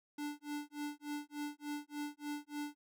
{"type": "tone with tremolo", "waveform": "square", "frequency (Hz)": 293.7, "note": "D4", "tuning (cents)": 0, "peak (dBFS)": -38, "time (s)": [0.18, 2.76], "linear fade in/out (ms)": 5, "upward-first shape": "sine", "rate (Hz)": 3.4, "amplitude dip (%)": 100, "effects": []}